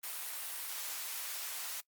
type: high-pass noise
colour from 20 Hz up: white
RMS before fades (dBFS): -41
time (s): 0.03-1.81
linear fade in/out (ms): 10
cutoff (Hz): 760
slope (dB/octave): 12
effects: noise-tail reverb RT60 0.1 s tail -22 dB re dry + Opus 32 kbps